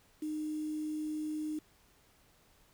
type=tone with quantisation; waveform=sine; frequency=306.6 Hz; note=D#4; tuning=25 cents flat; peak=-34 dBFS; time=0.22-1.59 s; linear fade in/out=5 ms; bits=9; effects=pink hiss -66 dBFS RMS until 2.73 s

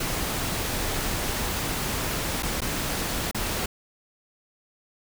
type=noise with dropouts; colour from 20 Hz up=pink; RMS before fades=-28 dBFS; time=0-3.66 s; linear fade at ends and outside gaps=5 ms; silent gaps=2.425-2.43 / 2.606-2.617 / 3.313-3.346 s; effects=none

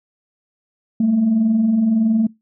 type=tone pair together; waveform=sine; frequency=201.5 / 223.1 Hz; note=G3 / A3; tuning=+48 / +24 cents; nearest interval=major second; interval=176 cents; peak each=-24 / -12 dBFS; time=1-2.27 s; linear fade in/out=5 ms; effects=noise-tail reverb RT60 0.2 s tail -23 dB re dry + tanh soft clip ceiling -9 dBFS

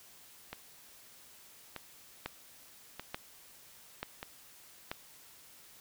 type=two click trains; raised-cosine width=0.3 ms; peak=-24 / -20 dBFS; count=4 / 4; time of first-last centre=0.53-4.229 / 2.26-4.915 s; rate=0.811 / 1.13 Hz; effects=white hiss -57 dBFS RMS until 5.8 s

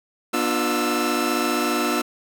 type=tone cluster; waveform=sawtooth; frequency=243.5 / 298.2 / 353.9 / 1327 Hz; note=B3 / D4 / F4 / E6; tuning=-24 / +27 / +23 / +11 cents; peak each=-22 dBFS; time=0.33-2.02 s; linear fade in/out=10 ms; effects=none

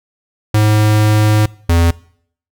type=tone pair in turn; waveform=square; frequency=106.7 / 84.53 Hz; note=G#2 / E2; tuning=+47 / +44 cents; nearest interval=major third; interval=403 cents; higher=first; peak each=-9 / -9 dBFS; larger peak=neither; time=0.54-1.46 / 1.69-1.91 s; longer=first; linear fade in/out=5 ms; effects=noise-tail reverb RT60 0.6 s tail -22 dB re dry

